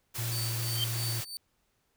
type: noise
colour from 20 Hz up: white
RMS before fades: -37 dBFS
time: 0.14-1.25 s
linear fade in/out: 20 ms
type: tone with vibrato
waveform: triangle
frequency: 115.7 Hz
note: A#2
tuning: 13 cents flat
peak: -30 dBFS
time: 0.18-1.21 s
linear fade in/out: 10 ms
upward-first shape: sine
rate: 2.7 Hz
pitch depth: 10 cents each way
type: tone with tremolo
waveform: sawtooth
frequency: 4558 Hz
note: C#8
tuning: 47 cents sharp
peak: -32 dBFS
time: 0.32-1.37 s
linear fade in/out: 0 ms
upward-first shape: sine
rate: 3 Hz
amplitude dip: 75%
type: tone with exponential growth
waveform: sine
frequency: 3136 Hz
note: G7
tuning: in tune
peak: -24 dBFS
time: 0.68-0.84 s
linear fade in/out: 1 ms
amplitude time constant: 33 ms
effects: pink hiss -74 dBFS RMS until 1.96 s